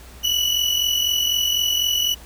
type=tone pair together; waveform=35% pulse; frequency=2923 / 2967 Hz; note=F#7 / F#7; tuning=-22 / +4 cents; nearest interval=unison; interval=26 cents; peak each=-21 / -18 dBFS; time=0.23-2.15 s; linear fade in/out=20 ms; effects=added 60 Hz sine -42 dBFS peak until 2.25 s + pink hiss -45 dBFS RMS until 2.25 s